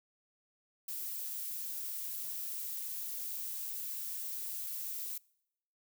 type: noise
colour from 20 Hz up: violet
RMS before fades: -40 dBFS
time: 0.88-5.18 s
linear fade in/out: 5 ms
effects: noise-tail reverb RT60 0.8 s tail -25 dB re dry

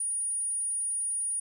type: tone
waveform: sine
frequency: 9590 Hz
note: D9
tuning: 35 cents sharp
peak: -28 dBFS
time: 0-1.4 s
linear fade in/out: 5 ms
effects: none

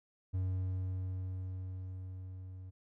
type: tone with level ramp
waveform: triangle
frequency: 93 Hz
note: F#2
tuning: 9 cents sharp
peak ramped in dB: -29 to -43 dBFS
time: 0.33-2.71 s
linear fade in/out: 20 ms
effects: none

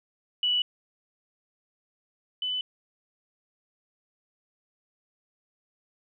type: tone pair in turn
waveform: sine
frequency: 2953 / 3003 Hz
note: F#7 / F#7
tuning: -4 / +25 cents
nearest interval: unison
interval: 29 cents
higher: second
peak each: -22 / -27 dBFS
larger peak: first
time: 0.43-0.62 / 2.42-2.61 s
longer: neither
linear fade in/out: 2 ms
effects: none

